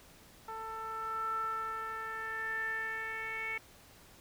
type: tone with low-pass filter sweep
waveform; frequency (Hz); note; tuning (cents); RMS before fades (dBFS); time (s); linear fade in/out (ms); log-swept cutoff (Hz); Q
10% pulse; 444; A4; +16; -38; 0.48-3.58; 5; 1100 to 2200; 8.6
effects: pink hiss -58 dBFS RMS until 4.2 s